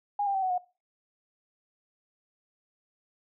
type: tone with pitch steps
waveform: sine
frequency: 818 / 793.3 / 769.4 / 746.2 / 723.7 Hz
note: G#5 / G5 / G5 / F#5 / F#5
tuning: -26 / +20 / -33 / +14 / -39 cents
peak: -25 dBFS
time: 0.19-0.58 s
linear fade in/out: 5 ms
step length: 78 ms
effects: noise-tail reverb RT60 0.3 s tail -20 dB re dry